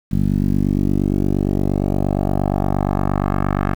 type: tone with low-pass filter sweep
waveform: 10% pulse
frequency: 48.58 Hz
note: G1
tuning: 15 cents flat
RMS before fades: -18 dBFS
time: 0.11-3.75 s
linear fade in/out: 20 ms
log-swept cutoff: 200 to 1500 Hz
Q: 1.8
effects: 7-bit